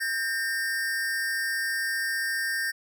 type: tone pair together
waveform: square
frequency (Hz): 1588 / 1823.1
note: G6 / A#6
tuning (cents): +22 / -39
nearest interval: major second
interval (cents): 239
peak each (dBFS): -31 / -29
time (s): 0-2.72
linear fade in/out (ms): 20
effects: none